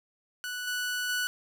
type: tone with level steps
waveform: sawtooth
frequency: 1480 Hz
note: F#6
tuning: in tune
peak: -30 / -26 / -24 dBFS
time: 0.44-1.27 s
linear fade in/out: 0 ms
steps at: 0.67 / 1.09 s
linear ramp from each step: 5 ms
effects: none